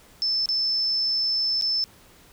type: tone with dropouts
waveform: sine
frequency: 5274 Hz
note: E8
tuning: in tune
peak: -21 dBFS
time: 0.22-1.84 s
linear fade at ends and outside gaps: 0 ms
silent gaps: 0.458-0.489 / 1.612-1.622 s
effects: pink hiss -53 dBFS RMS until 2.32 s